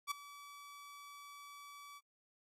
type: tone with ADSR envelope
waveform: sawtooth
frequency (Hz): 1148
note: D6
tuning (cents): -40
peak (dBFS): -30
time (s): 0.07-2.01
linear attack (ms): 42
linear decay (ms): 8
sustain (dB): -18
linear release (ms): 41
effects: AAC 48 kbps